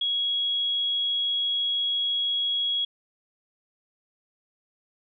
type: tone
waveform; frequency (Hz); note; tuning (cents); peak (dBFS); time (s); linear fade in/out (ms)
sine; 3322; G#7; 0; -23; 0.01-2.85; 5
effects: none